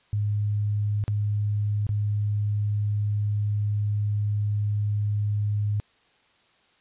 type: tone with dropouts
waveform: sine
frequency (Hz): 103.9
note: G#2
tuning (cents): +1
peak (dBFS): -22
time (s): 0.13-5.8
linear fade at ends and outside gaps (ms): 0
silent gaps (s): 1.039-1.08 / 1.867-1.891
effects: white hiss -62 dBFS RMS until 6.8 s + resampled to 8000 Hz